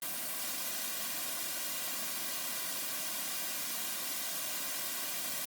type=noise with comb filter; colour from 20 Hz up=white; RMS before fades=-37 dBFS; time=0.02-5.45 s; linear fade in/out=2 ms; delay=2.3 ms; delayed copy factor=-0.65; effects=high-pass 200 Hz 12 dB/octave + Opus 32 kbps